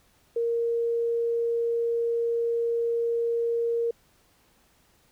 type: tone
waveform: sine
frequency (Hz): 466.2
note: A#4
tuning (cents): 0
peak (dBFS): -23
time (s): 0.36-3.91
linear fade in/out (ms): 5
effects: pink hiss -63 dBFS RMS until 5.11 s